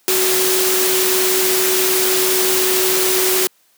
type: tone in noise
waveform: sine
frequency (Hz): 373.3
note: F#4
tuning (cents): +15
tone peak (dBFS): -18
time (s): 0.08-3.47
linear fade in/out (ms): 0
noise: white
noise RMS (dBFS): -17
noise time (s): 0.08-3.47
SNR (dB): -4
effects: white hiss -57 dBFS RMS until 3.77 s + high-pass 200 Hz 12 dB/octave